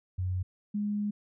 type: tone pair in turn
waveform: sine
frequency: 91.9 / 207 Hz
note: F#2 / G#3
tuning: -11 / -5 cents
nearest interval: octave + major second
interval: 1406 cents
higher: second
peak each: -28 dBFS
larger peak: neither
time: 0.18-0.43 / 0.74-1.11 s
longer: second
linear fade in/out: 10 ms
effects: none